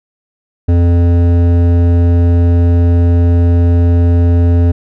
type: tone with hard clipping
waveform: triangle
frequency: 86.2 Hz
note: F2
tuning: 22 cents flat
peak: -8 dBFS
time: 0.68-4.72 s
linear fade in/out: 10 ms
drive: 16 dB
effects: none